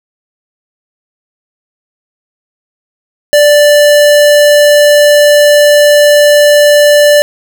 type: tone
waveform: square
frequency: 587.3 Hz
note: D5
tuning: in tune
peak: -3 dBFS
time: 3.33-7.22 s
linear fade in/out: 0 ms
effects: none